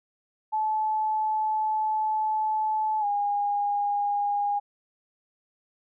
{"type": "tone with pitch glide", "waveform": "sine", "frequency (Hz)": [865, 816.5], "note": ["A5", "G#5"], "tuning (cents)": [-30, -30], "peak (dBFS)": -23, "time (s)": [0.52, 4.6], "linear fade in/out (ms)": 20, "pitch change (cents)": -100, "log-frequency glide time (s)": [3, 3.05], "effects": []}